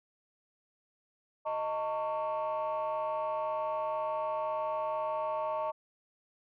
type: tone cluster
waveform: sine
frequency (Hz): 623 / 901 / 1114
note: D#5 / A5 / C#6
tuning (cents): +2 / +41 / +8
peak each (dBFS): -32 / -34 / -36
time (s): 1.45-5.72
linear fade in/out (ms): 20
effects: tanh soft clip ceiling -26 dBFS